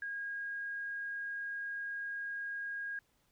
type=tone; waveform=sine; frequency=1632 Hz; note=G#6; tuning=31 cents flat; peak=-37 dBFS; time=0.02-2.99 s; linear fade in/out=2 ms; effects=pink hiss -74 dBFS RMS until 3.31 s